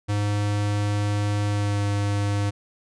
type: tone with pitch glide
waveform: square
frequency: 103.1 to 101.8 Hz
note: G#2 to G#2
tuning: -12 to -34 cents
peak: -22 dBFS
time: 0.08-2.51 s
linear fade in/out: 20 ms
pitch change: -22 cents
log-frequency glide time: 1.47-1.83 s
effects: resampled to 22050 Hz